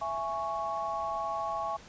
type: chord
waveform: sine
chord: C# minor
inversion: first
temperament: just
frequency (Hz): 665.2 / 831.5 / 1108.7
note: E5 / G#5 / C#6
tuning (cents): +16 / +2 / 0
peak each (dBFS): -36 / -35 / -34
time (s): 0.01-1.77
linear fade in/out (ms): 10
effects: pink hiss -52 dBFS RMS until 1.88 s + resampled to 16000 Hz